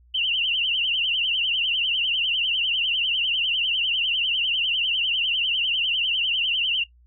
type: tone with vibrato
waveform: sine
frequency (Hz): 2925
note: F#7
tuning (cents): -21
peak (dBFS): -20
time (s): 0.14-6.84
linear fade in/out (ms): 10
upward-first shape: triangle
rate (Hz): 10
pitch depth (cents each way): 160
effects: noise-tail reverb RT60 0.1 s tail -17 dB re dry + added 60 Hz sine -52 dBFS peak until 7.06 s